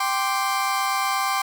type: chord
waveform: 35% pulse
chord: G suspended fourth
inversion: none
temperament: equal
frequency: 784 / 1046.5 / 1174.7 Hz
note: G5 / C6 / D6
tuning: 0 / 0 / 0 cents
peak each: -24 dBFS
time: 0-1.42 s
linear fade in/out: 5 ms
effects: none